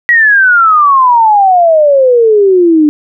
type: exponential sweep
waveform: sine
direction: down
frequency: 1939 to 293.7 Hz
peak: -3 dBFS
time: 0.09-2.89 s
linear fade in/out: 0 ms
effects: none